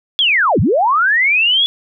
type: linear two-way sweep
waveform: sine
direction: down then up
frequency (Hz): 3438 to 75.3 to 3438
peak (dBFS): -10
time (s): 0.19-1.66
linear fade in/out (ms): 0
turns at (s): 0.6
effects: none